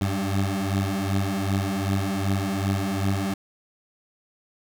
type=beating tone pair; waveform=20% pulse; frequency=96.3 / 98.9 Hz; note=G2 / G2; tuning=-30 / +16 cents; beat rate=2.6 Hz; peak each=-21 dBFS; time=0.01-3.34 s; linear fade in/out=5 ms; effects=none